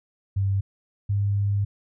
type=tone pair in turn; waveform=sine; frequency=98 / 100.87 Hz; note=G2 / G2; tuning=0 / +50 cents; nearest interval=unison; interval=50 cents; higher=second; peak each=-20 dBFS; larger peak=neither; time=0.36-0.61 / 1.09-1.65 s; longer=second; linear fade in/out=10 ms; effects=none